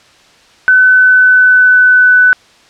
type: tone with pitch glide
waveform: sine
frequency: 1511 to 1499.7 Hz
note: F#6 to F#6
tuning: +36 to +23 cents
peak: -3 dBFS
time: 0.68-2.33 s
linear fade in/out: 0 ms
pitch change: -13 cents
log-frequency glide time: 0.87-1.92 s
effects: white hiss -44 dBFS RMS until 2.69 s + low-pass 5000 Hz 12 dB/octave